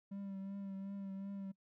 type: tone with vibrato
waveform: triangle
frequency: 196 Hz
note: G3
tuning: in tune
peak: -40 dBFS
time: 0.11-1.52 s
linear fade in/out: 10 ms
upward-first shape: triangle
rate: 2.7 Hz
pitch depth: 34 cents each way
effects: noise-tail reverb RT60 0.1 s tail -22 dB re dry